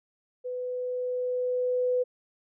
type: tone with level ramp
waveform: sine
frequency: 499.4 Hz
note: B4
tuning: 19 cents sharp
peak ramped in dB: -31 to -22 dBFS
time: 0.44-2.04 s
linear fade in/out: 20 ms
effects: none